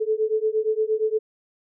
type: beating tone pair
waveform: sine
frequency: 431.1 / 439.7 Hz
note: A4 / A4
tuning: -35 / -1 cents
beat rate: 8.6 Hz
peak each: -23 dBFS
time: 0-1.19 s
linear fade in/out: 20 ms
effects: none